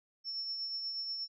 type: tone with tremolo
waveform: sine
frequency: 5400 Hz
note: E8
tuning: 41 cents sharp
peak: -34 dBFS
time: 0.24-1.28 s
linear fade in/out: 50 ms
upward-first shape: triangle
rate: 8.3 Hz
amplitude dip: 40%
effects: none